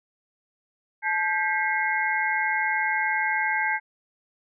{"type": "tone cluster", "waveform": "sine", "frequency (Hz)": [867, 1590, 1970, 2140], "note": ["A5", "G6", "B6", "C7"], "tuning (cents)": [-26, 24, -5, 38], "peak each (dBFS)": [-27, -26, -31, -28], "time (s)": [1.02, 3.8], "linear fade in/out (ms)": 50, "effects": []}